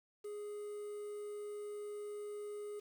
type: tone with quantisation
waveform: triangle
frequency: 415.3 Hz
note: G#4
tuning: in tune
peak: -40 dBFS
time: 0.24-2.8 s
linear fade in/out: 10 ms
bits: 10
effects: none